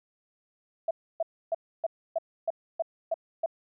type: tone bursts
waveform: sine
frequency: 659.3 Hz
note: E5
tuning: in tune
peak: -24 dBFS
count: 9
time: 0.88-3.461 s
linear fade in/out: 5 ms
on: 29 ms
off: 290 ms
effects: none